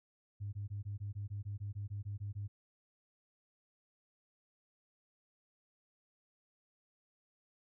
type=tone bursts; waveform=sine; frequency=101.5 Hz; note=G#2; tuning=39 cents flat; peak=-37 dBFS; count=14; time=0.4-2.48 s; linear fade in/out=20 ms; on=130 ms; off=20 ms; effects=tanh soft clip ceiling -33 dBFS